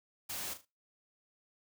white noise with echo, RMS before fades -40 dBFS, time 0.29-0.54 s, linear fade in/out 10 ms, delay 38 ms, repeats 3, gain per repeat -10 dB, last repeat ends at 0.654 s, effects noise-tail reverb RT60 0.3 s tail -26 dB re dry

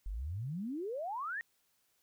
sine exponential sweep, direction up, 42.38 to 1900 Hz, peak -36 dBFS, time 0.06-1.41 s, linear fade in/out 0 ms, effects white hiss -75 dBFS RMS until 2.02 s

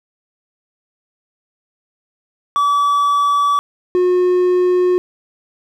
triangle tone pair in turn, 1148 / 361.6 Hz, D6 / F#4, -40 / -40 cents, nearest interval octave + minor sixth, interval 2000 cents, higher first, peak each -10 / -9 dBFS, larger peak second, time 2.56-3.59 / 3.95-4.98 s, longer neither, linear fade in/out 0 ms, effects none

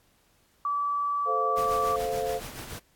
sine tone with pitch glide, 1153 to 1160.3 Hz, D6 to D6, -32 to -21 cents, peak -25 dBFS, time 0.65-1.96 s, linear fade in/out 2 ms, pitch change +11 cents, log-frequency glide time 1.27-1.76 s
sine chord, F major, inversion first, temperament equal, 440 / 523.3 / 698.5 Hz, A4 / C5 / F5, 0 / 0 / 0 cents, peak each -31 dBFS, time 1.25-2.41 s, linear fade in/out 50 ms
pink noise with tremolo, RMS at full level -38 dBFS, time 1.56-2.8 s, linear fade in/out 20 ms, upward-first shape sine, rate 7 Hz, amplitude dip 50%
effects pink hiss -65 dBFS RMS until 2.95 s + AAC 64 kbps

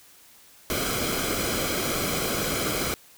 pink noise with comb filter, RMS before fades -27 dBFS, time 0.7-2.94 s, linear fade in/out 0 ms, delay 1.1 ms, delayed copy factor -0.65, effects white hiss -53 dBFS RMS until 3.17 s

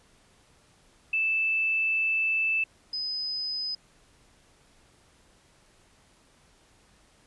sine tone pair in turn, 2637 / 5024 Hz, E7 / D#8, 0 / +16 cents, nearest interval major seventh, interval 1116 cents, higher second, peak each -23 / -29 dBFS, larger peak first, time 1.13-2.64 / 2.93-3.75 s, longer first, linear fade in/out 5 ms, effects pink hiss -61 dBFS RMS until 7.26 s + resampled to 24000 Hz

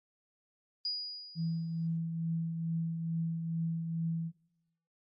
sine tone with exponential decay, 4900 Hz, D#8, 27 cents flat, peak -31 dBFS, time 0.85-1.87 s, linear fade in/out 1 ms, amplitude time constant 220 ms
sine tone with tremolo, 164.81 Hz, E3, in tune, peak -30 dBFS, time 1.35-4.32 s, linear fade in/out 50 ms, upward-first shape triangle, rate 2.3 Hz, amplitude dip 45%
effects noise-tail reverb RT60 0.8 s tail -19 dB re dry + Opus 32 kbps

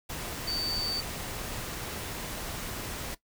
sine tone in noise, 4579 Hz, D8, 45 cents flat, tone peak -30 dBFS, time 0.47-1.01 s, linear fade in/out 10 ms, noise pink, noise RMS -37 dBFS, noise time 0.09-3.15 s, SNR +4 dB, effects noise-tail reverb RT60 0.1 s tail -17 dB re dry

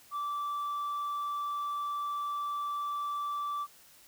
sine tone, 1164 Hz, D6, 16 cents flat, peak -29 dBFS, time 0.11-3.67 s, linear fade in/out 50 ms, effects tanh soft clip ceiling -31 dBFS + white hiss -58 dBFS RMS until 4.07 s

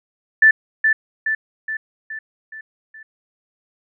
sine tone with echo, 1760 Hz, A6, in tune, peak -7 dBFS, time 0.42-0.51 s, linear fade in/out 5 ms, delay 420 ms, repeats 6, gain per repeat -5 dB, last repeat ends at 3.03 s, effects none

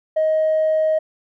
triangle tone with tanh clipping, 628 Hz, D#5, 16 cents sharp, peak -15 dBFS, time 0.16-0.99 s, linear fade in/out 10 ms, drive 5 dB, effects none

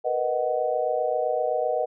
sine chord, B major seventh, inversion third, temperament equal with one note detuned, 466.2 / 493.9 / 622.3 / 745.1 Hz, A#4 / B4 / D#5 / F#5, 0 / 0 / 0 / +12 cents, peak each -32 / -27 / -26 / -28 dBFS, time 0.04-1.86 s, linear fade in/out 20 ms, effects none

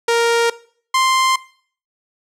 sawtooth tone pair in turn, 466.4 / 1047 Hz, A#4 / C6, +1 / +1 cents, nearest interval octave + major second, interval 1400 cents, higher second, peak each -9 / -9 dBFS, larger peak neither, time 0.08-0.5 / 0.94-1.36 s, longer neither, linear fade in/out 5 ms, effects noise-tail reverb RT60 0.5 s tail -19 dB re dry + low-pass 9000 Hz 12 dB/octave

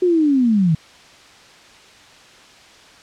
sine linear sweep, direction down, 370 to 151.1 Hz, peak -12 dBFS, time 0.02-0.75 s, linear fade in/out 5 ms, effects white hiss -45 dBFS RMS until 3.02 s + low-pass 5000 Hz 12 dB/octave

